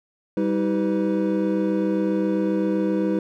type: tone cluster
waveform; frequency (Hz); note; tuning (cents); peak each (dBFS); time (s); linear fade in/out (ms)
triangle; 196.6 / 318.4 / 385.9 / 497; G3 / D#4 / G4 / B4; +5 / +40 / -27 / +11; -22 / -21 / -28 / -25; 0.37-3.19; 2
effects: none